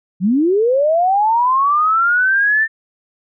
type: linear sweep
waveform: sine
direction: up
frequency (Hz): 167.2 to 1800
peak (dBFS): -11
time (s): 0.2-2.68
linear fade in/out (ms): 50
effects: none